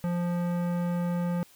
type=tone with tanh clipping; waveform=sine; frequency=174.61 Hz; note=F3; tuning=in tune; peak=-28 dBFS; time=0.04-1.43 s; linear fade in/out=0 ms; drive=17 dB; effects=white hiss -57 dBFS RMS until 1.55 s

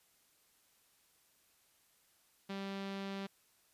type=tone with low-pass filter; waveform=sawtooth; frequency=196 Hz; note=G3; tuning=in tune; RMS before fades=-42 dBFS; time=2.49-3.27 s; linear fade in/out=10 ms; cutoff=3900 Hz; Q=1.6; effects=white hiss -71 dBFS RMS until 3.73 s + resampled to 32000 Hz

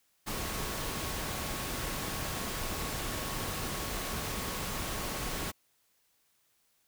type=tone in noise; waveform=sine; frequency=1102 Hz; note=C#6; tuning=11 cents flat; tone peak=-47 dBFS; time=0.26-5.52 s; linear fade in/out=20 ms; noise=pink; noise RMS=-36 dBFS; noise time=0.26-5.52 s; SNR=-14 dB; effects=white hiss -72 dBFS RMS until 6.87 s

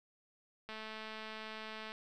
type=click train; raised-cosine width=0.3 ms; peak=-30 dBFS; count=269; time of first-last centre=0.69-1.919 s; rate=218 Hz; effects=none

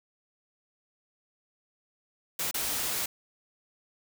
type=noise with dropouts; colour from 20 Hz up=white; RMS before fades=-31 dBFS; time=2.39-3.06 s; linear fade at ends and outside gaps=5 ms; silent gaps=2.512-2.542 s; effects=none

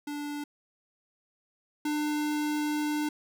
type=tone pair in turn; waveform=square; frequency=292.1 / 299.3 Hz; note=D4 / D4; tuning=-9 / +33 cents; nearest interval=unison; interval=42 cents; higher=second; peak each=-34 / -28 dBFS; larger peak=second; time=0.07-0.44 / 1.85-3.09 s; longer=second; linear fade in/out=5 ms; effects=none

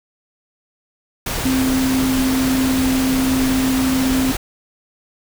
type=tone in noise; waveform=sine; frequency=261.6 Hz; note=C4; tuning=in tune; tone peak=-15 dBFS; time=1.45-4.32 s; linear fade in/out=5 ms; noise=pink; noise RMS=-23 dBFS; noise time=1.26-4.37 s; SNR=+5 dB; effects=none

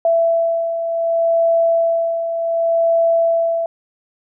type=beating tone pair; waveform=sine; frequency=666 / 666.67 Hz; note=E5 / E5; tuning=+18 / +19 cents; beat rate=0.67 Hz; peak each=-22 / -14 dBFS; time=0.05-3.66 s; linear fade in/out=2 ms; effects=none

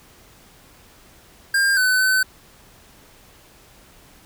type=tone with pitch steps; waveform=square; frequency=1602 / 1509 / 1520 Hz; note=G6 / F#6 / F#6; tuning=+37 / +34 / +46 cents; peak=-16 dBFS; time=1.54-2.23 s; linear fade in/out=5 ms; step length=230 ms; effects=pink hiss -50 dBFS RMS until 4.25 s

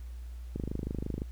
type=click train; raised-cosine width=3 ms; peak=-21 dBFS; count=18; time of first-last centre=0.56-1.219 s; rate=25.8 Hz; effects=added 60 Hz sine -39 dBFS peak until 1.31 s + pink hiss -62 dBFS RMS until 1.31 s

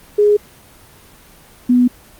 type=tone pair in turn; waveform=sine; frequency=415.3 / 246.9 Hz; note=G#4 / B3; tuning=0 / 0 cents; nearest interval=major sixth; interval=900 cents; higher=first; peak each=-8 dBFS; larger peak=neither; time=0.18-0.37 / 1.69-1.88 s; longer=neither; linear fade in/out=10 ms; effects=pink hiss -44 dBFS RMS until 2.19 s + Opus 24 kbps

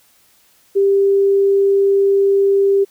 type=tone; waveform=sine; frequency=395.2 Hz; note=G4; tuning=14 cents sharp; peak=-10 dBFS; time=0.75-2.85 s; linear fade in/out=20 ms; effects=white hiss -54 dBFS RMS until 2.9 s

